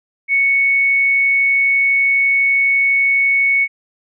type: tone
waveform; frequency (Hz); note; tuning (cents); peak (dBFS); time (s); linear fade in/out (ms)
sine; 2217; C#7; 0; -11; 0.28-3.68; 50
effects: none